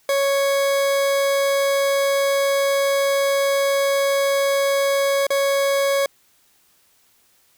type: tone with dropouts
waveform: 40% pulse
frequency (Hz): 554.4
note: C#5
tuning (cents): 0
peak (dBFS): -16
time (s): 0.09-6.06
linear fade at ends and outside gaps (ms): 2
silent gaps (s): 5.268-5.304
effects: white hiss -59 dBFS RMS until 7.57 s